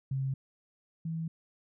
sine tone pair in turn, 134.2 / 162.94 Hz, C3 / E3, +44 / -20 cents, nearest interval minor third, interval 336 cents, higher second, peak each -29 / -32 dBFS, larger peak first, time 0.11-0.34 / 1.05-1.28 s, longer neither, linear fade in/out 5 ms, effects none

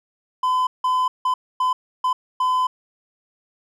triangle tone bursts at uneven times, 1015 Hz, B5, 47 cents sharp, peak -15 dBFS, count 6, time 0.43-0.67 / 0.84-1.08 / 1.25-1.34 / 1.6-1.73 / 2.04-2.13 / 2.4-2.67 s, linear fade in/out 5 ms, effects none

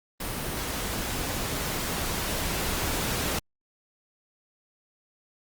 pink noise with level ramp, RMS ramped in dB -32 to -28 dBFS, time 0.2-3.39 s, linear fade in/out 5 ms, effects Opus 32 kbps

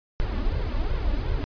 brown noise with flanger, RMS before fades -25 dBFS, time 0.2-1.44 s, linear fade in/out 0 ms, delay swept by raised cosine 1.9 to 3.5 ms, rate 2.7 Hz, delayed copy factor +0.7, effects resampled to 11025 Hz

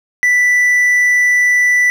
triangle tone, 1975.5 Hz, B6, in tune, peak -7 dBFS, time 0.23-1.9 s, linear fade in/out 0 ms, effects none

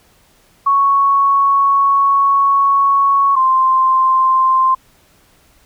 sine tone pair in turn, 1109 / 1046.8 Hz, C#6 / C6, 0 / 0 cents, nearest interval minor second, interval 100 cents, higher first, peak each -9 dBFS, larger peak neither, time 0.66-3.36 / 3.36-4.75 s, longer first, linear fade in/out 10 ms, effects pink hiss -52 dBFS RMS until 5.65 s

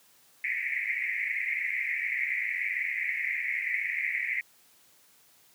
white band-pass noise, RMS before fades -31 dBFS, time 0.44-4.41 s, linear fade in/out 2 ms, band 1900 to 2300 Hz, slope 96 dB/octave, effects white hiss -61 dBFS RMS until 5.54 s + high-pass 80 Hz 12 dB/octave

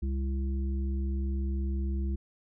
harmonic tone, 67.1 Hz, C2, 44 cents sharp, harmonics 1 / 3 / 5, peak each -28 / -38 / -42 dBFS, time 0.02-2.16 s, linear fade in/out 10 ms, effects none

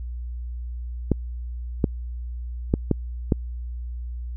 clicks, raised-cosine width 3 ms, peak -5 dBFS, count 5, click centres 1.117 / 1.842 / 2.739 / 2.913 / 3.322 s, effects added 60 Hz sine -29 dBFS peak until 4.36 s

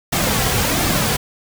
pink noise with flanger, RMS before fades -18 dBFS, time 0.12-1.17 s, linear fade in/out 10 ms, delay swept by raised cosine 2 to 3.4 ms, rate 1.4 Hz, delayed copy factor -0.5, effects none

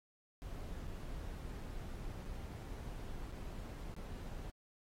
brown noise with dropouts, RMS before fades -45 dBFS, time 0.42-4.5 s, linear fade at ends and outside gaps 0 ms, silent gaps 0.872-0.876 / 2.245-2.251 / 3.319-3.324 / 3.94-3.965 s, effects AAC 48 kbps

